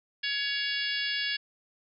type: harmonic tone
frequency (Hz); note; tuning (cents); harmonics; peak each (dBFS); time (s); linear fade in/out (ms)
562; C#5; +24; 3 / 4 / 5 / 6 / 7 / 8 / 9; -33 / -37 / -35 / -35 / -42 / -37 / -38; 0.23-1.37; 10
effects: none